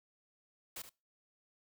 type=noise with echo; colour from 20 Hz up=white; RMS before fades=-44 dBFS; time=0.76-0.82 s; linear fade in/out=5 ms; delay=74 ms; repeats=1; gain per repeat=-10 dB; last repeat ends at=0.894 s; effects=noise-tail reverb RT60 0.3 s tail -24 dB re dry